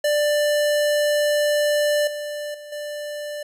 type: tone with level steps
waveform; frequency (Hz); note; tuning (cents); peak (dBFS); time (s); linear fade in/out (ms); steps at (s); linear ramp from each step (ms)
square; 591; D5; +11; -18 / -28 / -37 / -29; 0.04-3.43; 5; 2.07 / 2.54 / 2.72; 5
effects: resampled to 32000 Hz